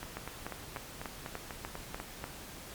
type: two click trains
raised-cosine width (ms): 0.5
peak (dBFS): -24 / -22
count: 9 / 8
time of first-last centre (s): 0.03-2 / 0.17-2.241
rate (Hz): 4.06 / 3.38
effects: pink hiss -47 dBFS RMS until 2.74 s + MP3 96 kbps